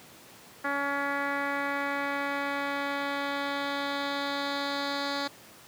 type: tone with low-pass filter sweep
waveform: 10% pulse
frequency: 281.8 Hz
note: C#4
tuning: 29 cents sharp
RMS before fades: -31 dBFS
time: 0.64-5.28 s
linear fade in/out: 10 ms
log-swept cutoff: 1800 to 4500 Hz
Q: 2.4
effects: pink hiss -51 dBFS RMS until 5.67 s + high-pass 150 Hz 12 dB/octave